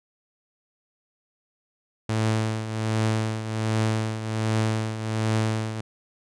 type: tone with tremolo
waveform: sawtooth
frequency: 110 Hz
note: A2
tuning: in tune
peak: -16 dBFS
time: 2.09-5.81 s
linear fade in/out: 5 ms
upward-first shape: triangle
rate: 1.3 Hz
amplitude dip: 70%
effects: resampled to 22050 Hz